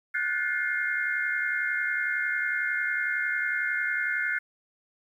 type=tone cluster; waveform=sine; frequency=1446 / 1517 / 1745 / 2123 Hz; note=F#6 / F#6 / A6 / C7; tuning=-40 / +43 / -15 / +25 cents; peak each=-31 dBFS; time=0.14-4.39 s; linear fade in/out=10 ms; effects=10-bit